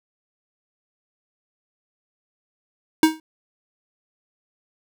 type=tone with exponential decay; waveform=square; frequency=316.1 Hz; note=D#4; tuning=27 cents sharp; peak=-9 dBFS; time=3.03-3.2 s; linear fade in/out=2 ms; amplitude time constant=36 ms; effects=none

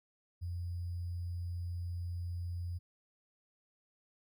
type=tone with sample-and-hold; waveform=sine; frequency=87.31 Hz; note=F2; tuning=in tune; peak=-36 dBFS; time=0.41-2.79 s; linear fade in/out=20 ms; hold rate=4900 Hz; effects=none

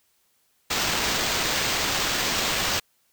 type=noise with sample-and-hold; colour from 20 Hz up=blue; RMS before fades=-25 dBFS; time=0.7-2.8 s; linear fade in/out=10 ms; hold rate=11025 Hz; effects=white hiss -67 dBFS RMS until 3.12 s

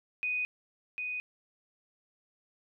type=tone with echo; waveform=sine; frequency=2489 Hz; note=D#7; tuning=in tune; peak=-29 dBFS; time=0.23-0.45 s; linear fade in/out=0 ms; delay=750 ms; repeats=1; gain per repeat=-4 dB; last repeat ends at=1.2 s; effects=none

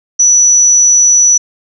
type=tone; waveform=sine; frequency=5920 Hz; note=F#8; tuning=in tune; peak=-4 dBFS; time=0.19-1.38 s; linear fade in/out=10 ms; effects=none

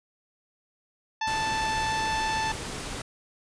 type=harmonic tone; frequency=880 Hz; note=A5; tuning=in tune; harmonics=1 / 2 / 3 / 4 / 5 / 6 / 7; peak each=-27 / -33 / -37 / -39 / -41 / -43 / -44 dBFS; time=1.21-2.52 s; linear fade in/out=5 ms
type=noise; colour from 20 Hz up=pink; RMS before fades=-35 dBFS; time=1.27-3.02 s; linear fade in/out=5 ms
effects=resampled to 22050 Hz

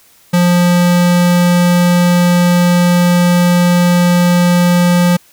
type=tone; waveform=square; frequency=176.1 Hz; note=F3; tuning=15 cents sharp; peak=-8 dBFS; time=0.33-5.17 s; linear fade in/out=10 ms; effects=white hiss -47 dBFS RMS until 5.32 s

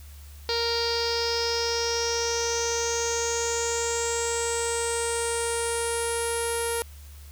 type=tone with low-pass filter sweep; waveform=sawtooth; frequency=466 Hz; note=A#4; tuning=1 cent flat; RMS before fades=-27 dBFS; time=0.49-6.82 s; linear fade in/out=0 ms; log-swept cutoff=4500 to 11000 Hz; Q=8.7; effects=added 72 Hz sine -42 dBFS peak until 7.31 s + white hiss -53 dBFS RMS until 7.31 s

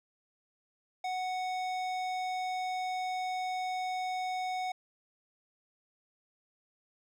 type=tone with hard clipping; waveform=sine; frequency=740 Hz; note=F#5; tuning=in tune; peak=-34 dBFS; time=1.04-4.72 s; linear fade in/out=5 ms; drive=14 dB; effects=none

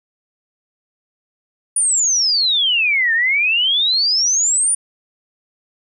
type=exponential two-way sweep; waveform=sine; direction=down then up; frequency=9620 to 1775 to 9620 Hz; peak=-13 dBFS; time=1.76-4.75 s; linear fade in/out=5 ms; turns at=3.13 s; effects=none

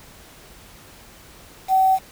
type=tone with quantisation; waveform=sine; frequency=760 Hz; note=F#5; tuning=46 cents sharp; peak=-13 dBFS; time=1.68-1.99 s; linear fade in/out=50 ms; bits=6; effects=pink hiss -46 dBFS RMS until 2.11 s

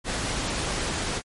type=noise; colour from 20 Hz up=pink; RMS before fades=-28 dBFS; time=0.04-1.22 s; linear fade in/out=50 ms; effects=low-pass 10000 Hz 12 dB/octave + MP3 48 kbps

